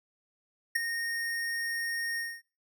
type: tone with ADSR envelope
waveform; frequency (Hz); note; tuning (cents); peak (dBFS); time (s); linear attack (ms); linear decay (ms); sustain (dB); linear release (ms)
square; 1851; A#6; -13; -23; 0.75-2.42; 10; 10; -9; 240
effects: noise-tail reverb RT60 0.3 s tail -17 dB re dry